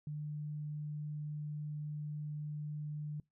sine tone, 149.7 Hz, D3, 33 cents sharp, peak -38 dBFS, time 0.07-3.2 s, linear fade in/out 2 ms, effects noise-tail reverb RT60 0.2 s tail -24 dB re dry

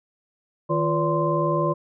sine tone cluster, 156.9 / 346.8 / 494.6 / 574 / 1041 Hz, D#3 / F4 / B4 / D5 / C6, +15 / -12 / +3 / -40 / -9 cents, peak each -25 / -26 / -30 / -25 / -25 dBFS, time 0.69-1.74 s, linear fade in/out 20 ms, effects none

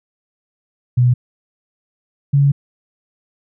sine tone pair in turn, 123.47 / 140.74 Hz, B2 / C#3, 0 / +27 cents, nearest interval major second, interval 227 cents, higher second, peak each -9 dBFS, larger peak neither, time 0.97-1.14 / 2.33-2.52 s, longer second, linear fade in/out 10 ms, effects none

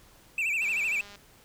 triangle tone with vibrato, 2492 Hz, D#7, 2 cents sharp, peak -24 dBFS, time 0.38-1.01 s, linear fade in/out 2 ms, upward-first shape sine, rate 13 Hz, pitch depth 150 cents each way
click train, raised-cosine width 0.2 ms, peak -31 dBFS, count 110, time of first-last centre 0.62-1.157 s, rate 203 Hz
effects pink hiss -57 dBFS RMS until 1.44 s

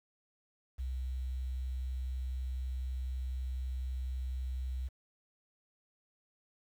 sine tone with quantisation, 64 Hz, C2, 38 cents flat, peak -34 dBFS, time 0.78-4.89 s, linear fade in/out 20 ms, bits 10, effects none

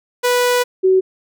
sawtooth / sine tone pair in turn, 491.8 / 376.4 Hz, B4 / F#4, -7 / +30 cents, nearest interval perfect fourth, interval 463 cents, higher first, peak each -9 dBFS, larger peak neither, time 0.23-0.64 / 0.83-1.01 s, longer first, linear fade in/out 20 ms, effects none

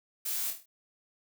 blue noise with echo, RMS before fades -34 dBFS, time 0.25-0.51 s, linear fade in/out 10 ms, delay 25 ms, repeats 6, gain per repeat -5 dB, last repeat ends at 0.66 s, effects none

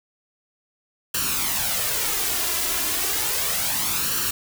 white noise with flanger, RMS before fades -24 dBFS, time 1.14-4.31 s, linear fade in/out 5 ms, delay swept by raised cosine 0.69 to 2.99 ms, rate 0.33 Hz, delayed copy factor +0.6, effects none

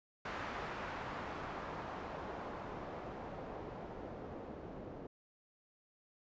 white noise with low-pass filter sweep, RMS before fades -45 dBFS, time 0.25-5.07 s, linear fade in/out 5 ms, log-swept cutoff 1500 to 460 Hz, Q 0.97, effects resampled to 16000 Hz

